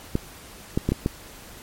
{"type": "clicks", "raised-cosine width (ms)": 3, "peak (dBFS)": -8, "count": 5, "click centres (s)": [0.154, 0.775, 0.89, 0.92, 1.061], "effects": ["pink hiss -44 dBFS RMS until 1.62 s", "MP3 64 kbps"]}